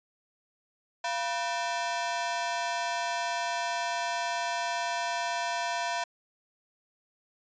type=ring-modulated tone; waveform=sawtooth; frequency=830.6 Hz; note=G#5; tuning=in tune; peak=-22 dBFS; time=1.04-6.04 s; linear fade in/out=5 ms; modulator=141 Hz; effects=resampled to 16000 Hz